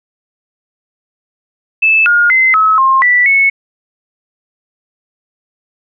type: tone with pitch steps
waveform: sine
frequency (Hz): 2624 / 1425 / 2060 / 1288 / 1063 / 1967 / 2202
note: E7 / F6 / C7 / E6 / C6 / B6 / C#7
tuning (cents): -9 / +34 / -28 / -41 / +27 / -7 / -12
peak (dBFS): -6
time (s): 1.82-3.5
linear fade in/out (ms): 10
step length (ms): 240
effects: none